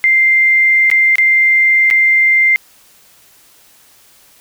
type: tone with dropouts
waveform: sine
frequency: 2093 Hz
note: C7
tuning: in tune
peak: -7 dBFS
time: 0.04-2.56 s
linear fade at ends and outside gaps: 0 ms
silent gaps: 0.901-0.914 / 1.156-1.183 / 1.902-1.91 s
effects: white hiss -47 dBFS RMS until 4.4 s